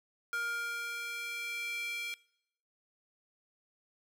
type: tone with high-pass filter sweep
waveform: square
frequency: 469.2 Hz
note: A#4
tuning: 11 cents sharp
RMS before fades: -38 dBFS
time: 0.33-2.14 s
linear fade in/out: 0 ms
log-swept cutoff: 1400 to 2600 Hz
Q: 3.7
effects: noise-tail reverb RT60 0.8 s tail -23 dB re dry